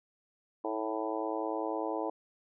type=harmonic tone with a mistuned harmonic; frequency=110 Hz; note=A2; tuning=in tune; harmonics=3 / 4 / 5 / 6 / 7 / 8 / 9; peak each=-37 / -38 / -39 / -40 / -40 / -41 / -42 dBFS; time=0.64-2.1 s; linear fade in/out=5 ms; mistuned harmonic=3; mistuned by=-31 cents; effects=none